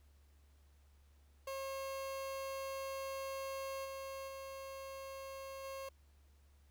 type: tone with level steps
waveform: 30% pulse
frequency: 540 Hz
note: C#5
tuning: 45 cents flat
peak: -38 / -41 / -43 / -41 dBFS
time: 1.47-5.89 s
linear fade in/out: 5 ms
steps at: 3.84 / 4.27 / 5.63 s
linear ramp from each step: 20 ms
effects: added 71 Hz sine -63 dBFS peak until 6.7 s + pink hiss -75 dBFS RMS until 6.7 s